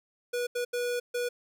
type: tone bursts at uneven times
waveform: square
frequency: 486.4 Hz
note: B4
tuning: 26 cents flat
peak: -29 dBFS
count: 4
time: 0.33-0.47 / 0.55-0.65 / 0.73-1 / 1.14-1.29 s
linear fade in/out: 10 ms
effects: none